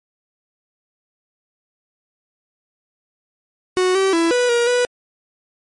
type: tone with pitch steps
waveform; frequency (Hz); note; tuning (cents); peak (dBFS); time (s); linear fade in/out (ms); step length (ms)
45% pulse; 368 / 385.3 / 332.9 / 491.6 / 474.8 / 490.9; F#4 / G4 / E4 / B4 / A#4 / B4; -9 / -30 / +17 / -8 / +32 / -10; -14; 3.77-4.85; 0; 180
effects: low-pass 10000 Hz 12 dB/octave + MP3 48 kbps